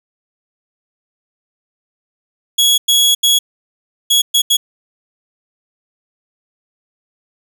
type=tone bursts at uneven times; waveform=sawtooth; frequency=3343 Hz; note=G#7; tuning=11 cents sharp; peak=-6 dBFS; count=6; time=2.58-2.78 / 2.88-3.15 / 3.23-3.39 / 4.1-4.22 / 4.34-4.42 / 4.5-4.57 s; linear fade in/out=10 ms; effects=8-bit